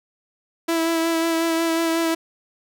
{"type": "tone with vibrato", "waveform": "sawtooth", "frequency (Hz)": 329.6, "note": "E4", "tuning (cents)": 0, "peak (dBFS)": -15, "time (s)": [0.68, 2.15], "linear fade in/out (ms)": 10, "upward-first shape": "sine", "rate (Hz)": 5.5, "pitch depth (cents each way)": 19, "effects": []}